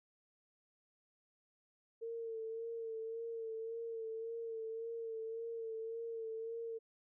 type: tone with vibrato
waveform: sine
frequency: 453.3 Hz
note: A#4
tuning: 48 cents flat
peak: -40 dBFS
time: 2.01-6.79 s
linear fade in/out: 20 ms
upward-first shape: sine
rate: 1.8 Hz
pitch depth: 32 cents each way
effects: none